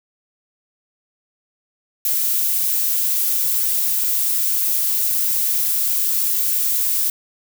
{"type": "noise", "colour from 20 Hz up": "violet", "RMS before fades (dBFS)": -19, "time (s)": [2.05, 7.1], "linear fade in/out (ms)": 2, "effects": []}